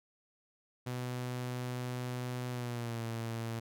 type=tone with pitch glide; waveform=sawtooth; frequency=124.5 to 114.83 Hz; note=B2 to A#2; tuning=+14 to -26 cents; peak=-32 dBFS; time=0.86-3.6 s; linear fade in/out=10 ms; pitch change=-140 cents; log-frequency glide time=2.5-3.03 s; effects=none